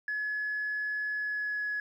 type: tone with pitch glide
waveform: sine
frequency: 1700 to 1688.3 Hz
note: G#6 to G#6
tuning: +40 to +28 cents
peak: -29 dBFS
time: 0.08-1.8 s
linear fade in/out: 2 ms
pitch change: -12 cents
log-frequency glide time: 1.11-1.67 s
effects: tanh soft clip ceiling -26 dBFS + 11-bit